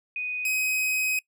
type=tone pair in turn; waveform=sine / 45% pulse; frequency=2489 / 2524 Hz; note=D#7 / D#7; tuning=0 / +24 cents; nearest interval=unison; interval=24 cents; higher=second; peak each=-28 / -23 dBFS; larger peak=second; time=0.16-0.45 / 0.45-1.19 s; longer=second; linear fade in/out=2 ms; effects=noise-tail reverb RT60 0.1 s tail -23 dB re dry